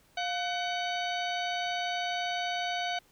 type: harmonic tone with a mistuned harmonic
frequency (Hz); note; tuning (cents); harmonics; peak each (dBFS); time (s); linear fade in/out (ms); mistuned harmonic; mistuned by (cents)
752; F#5; +28; 1 / 2 / 3 / 4 / 5 / 6 / 8; -32 / -38 / -39 / -39 / -41 / -44 / -49; 0.17-2.99; 5; 1; -110
effects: pink hiss -64 dBFS RMS until 3.11 s